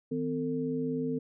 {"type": "tone cluster", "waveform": "sine", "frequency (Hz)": [159.2, 255.7, 449.6], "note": ["D#3", "C4", "A4"], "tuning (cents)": [40, -40, 37], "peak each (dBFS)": [-37, -31, -34], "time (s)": [0.11, 1.19], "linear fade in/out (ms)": 10, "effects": []}